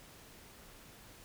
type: silence
effects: pink hiss -56 dBFS RMS until 1.24 s